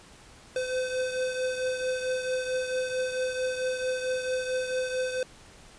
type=beating tone pair; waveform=square; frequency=510 / 514.5 Hz; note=C5 / C5; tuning=-44 / -29 cents; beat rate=4.5 Hz; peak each=-29 / -36 dBFS; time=0.56-5.23 s; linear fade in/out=2 ms; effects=pink hiss -52 dBFS RMS until 5.78 s + resampled to 22050 Hz